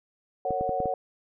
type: chord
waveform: sine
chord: F# major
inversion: first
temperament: just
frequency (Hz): 462.5 / 555 / 740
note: A#4 / C#5 / F#5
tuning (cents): -14 / +2 / 0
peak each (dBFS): -34 / -30 / -28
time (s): 0.45-0.94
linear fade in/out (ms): 2
type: clicks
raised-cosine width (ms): 2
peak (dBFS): -19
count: 5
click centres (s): 0.507 / 0.61 / 0.693 / 0.803 / 0.857
effects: none